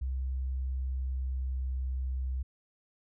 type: tone with pitch glide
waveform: sine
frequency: 65.1 to 64.65 Hz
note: C2 to C2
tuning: -8 to -20 cents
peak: -30 dBFS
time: 0.01-2.43 s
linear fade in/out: 10 ms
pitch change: -12 cents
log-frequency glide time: 0.57-1.81 s
effects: none